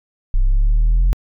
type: linear sweep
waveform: sine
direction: up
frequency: 30.75 to 44.43 Hz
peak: -8 dBFS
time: 0.34-1.13 s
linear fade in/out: 0 ms
effects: tanh soft clip ceiling -10 dBFS